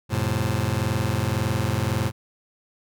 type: chord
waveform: sawtooth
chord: F major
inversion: none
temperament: just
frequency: 87.31 / 109.13 / 130.96 Hz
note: F2 / A2 / C3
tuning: 0 / -14 / +2 cents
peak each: -24 / -20 / -23 dBFS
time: 0.09-2.12 s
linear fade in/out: 50 ms
effects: none